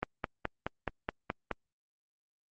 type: click train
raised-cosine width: 0.5 ms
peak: -16 dBFS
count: 8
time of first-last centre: 0.03-1.513 s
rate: 4.72 Hz
effects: Opus 24 kbps